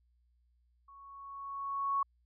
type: tone with level ramp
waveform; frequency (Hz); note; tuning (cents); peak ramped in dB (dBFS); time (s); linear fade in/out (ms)
sine; 1108.7; C#6; 0; -53 to -27; 0.88-2.03; 5
effects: added 60 Hz sine -68 dBFS peak until 2.25 s